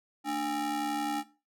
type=ring-modulated tone; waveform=square; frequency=260.1 Hz; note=C4; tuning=10 cents flat; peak=-27 dBFS; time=0.24-1.24 s; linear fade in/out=50 ms; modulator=556 Hz; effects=noise-tail reverb RT60 0.3 s tail -17 dB re dry